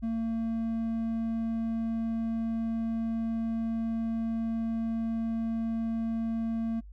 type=tone; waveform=triangle; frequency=226.8 Hz; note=A#3; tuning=47 cents flat; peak=-26 dBFS; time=0.02-6.81 s; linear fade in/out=20 ms; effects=noise-tail reverb RT60 0.1 s tail -26 dB re dry + added 50 Hz sine -44 dBFS peak until 6.92 s